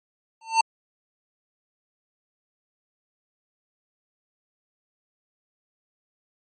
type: tone with exponential growth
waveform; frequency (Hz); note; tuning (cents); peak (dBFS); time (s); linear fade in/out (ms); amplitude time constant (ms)
square; 899; A5; +37; -13; 0.41-0.61; 5; 42
effects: MP3 32 kbps